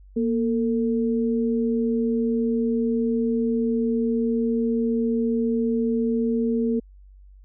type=tone pair together; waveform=sine; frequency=235.4 / 450.1 Hz; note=A#3 / A4; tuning=+17 / +39 cents; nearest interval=major seventh; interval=1122 cents; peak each=-21 / -25 dBFS; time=0.16-6.8 s; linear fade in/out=10 ms; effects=added 48 Hz sine -45 dBFS peak until 7.44 s

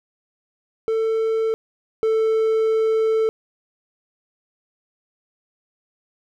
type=tone pair in turn; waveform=triangle; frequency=445.6 / 442.5 Hz; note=A4 / A4; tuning=+22 / +10 cents; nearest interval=unison; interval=12 cents; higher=first; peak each=-16 / -14 dBFS; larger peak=second; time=0.88-1.54 / 2.03-3.29 s; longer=second; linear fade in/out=0 ms; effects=none

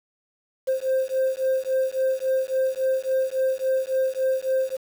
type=beating tone pair; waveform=sine; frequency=523.3 / 526.9 Hz; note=C5 / C5; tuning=0 / +12 cents; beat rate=3.6 Hz; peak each=-22 dBFS; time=0.67-4.77 s; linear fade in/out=20 ms; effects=tanh soft clip ceiling -17 dBFS + 7-bit

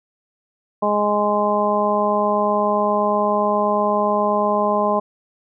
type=harmonic tone; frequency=207.7 Hz; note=G#3; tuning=in tune; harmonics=1 / 2 / 3 / 4 / 5; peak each=-24 / -24 / -20 / -23 / -21 dBFS; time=0.82-5 s; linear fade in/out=10 ms; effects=none

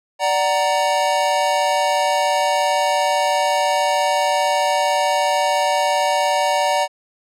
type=chord; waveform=square; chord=D augmented; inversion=none; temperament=equal with one note detuned; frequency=587.3 / 749.5 / 932.3 Hz; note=D5 / F#5 / A#5; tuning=0 / +22 / 0 cents; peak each=-21 dBFS; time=0.19-6.88 s; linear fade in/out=50 ms; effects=low-pass 9000 Hz 12 dB/octave

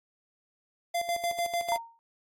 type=tone with tremolo; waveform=square; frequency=690 Hz; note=F5; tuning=21 cents flat; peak=-27 dBFS; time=0.94-1.78 s; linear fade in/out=10 ms; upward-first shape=square; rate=6.7 Hz; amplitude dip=65%
type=tone with exponential decay; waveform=sine; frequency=922 Hz; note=A#5; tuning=19 cents flat; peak=-25 dBFS; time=1.72-1.99 s; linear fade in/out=0 ms; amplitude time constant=57 ms
effects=AAC 64 kbps

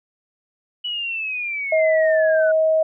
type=linear sweep; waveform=sine; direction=down; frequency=2960 to 1448 Hz; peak=-23 dBFS; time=0.84-2.52 s; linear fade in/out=10 ms
type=tone; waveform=sine; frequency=635 Hz; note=D#5; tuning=35 cents sharp; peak=-14 dBFS; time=1.72-2.83 s; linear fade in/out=5 ms
effects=none

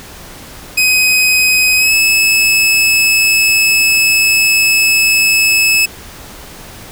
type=tone with pitch glide; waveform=sawtooth; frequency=2518 to 2599 Hz; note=D#7 to E7; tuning=+20 to -25 cents; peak=-5 dBFS; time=0.77-5.86 s; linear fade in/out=10 ms; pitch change=+55 cents; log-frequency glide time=1.77-1.93 s; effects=pink hiss -33 dBFS RMS until 6.91 s

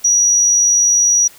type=tone; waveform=sine; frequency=5800 Hz; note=F#8; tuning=35 cents flat; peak=-9 dBFS; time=0.04-1.28 s; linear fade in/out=10 ms; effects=white hiss -43 dBFS RMS until 1.38 s

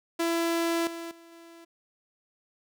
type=tone with level steps; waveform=sawtooth; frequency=334.9 Hz; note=E4; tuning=27 cents sharp; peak=-21 / -32 / -46 / -44 dBFS; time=0.19-1.65 s; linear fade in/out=10 ms; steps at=0.87 / 1.11 / 1.32 s; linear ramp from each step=2 ms; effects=none

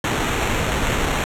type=noise with sample-and-hold; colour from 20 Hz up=pink; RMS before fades=-21 dBFS; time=0.04-1.24 s; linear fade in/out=2 ms; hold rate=4900 Hz; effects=low-pass 11000 Hz 12 dB/octave

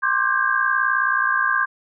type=tone cluster; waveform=sine; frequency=1062 / 1177 / 1562 / 1621 Hz; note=C6 / D6 / G6 / G#6; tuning=+25 / +3 / -7 / -42 cents; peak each=-23 / -25 / -22 / -21 dBFS; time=0.02-1.66 s; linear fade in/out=20 ms; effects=none

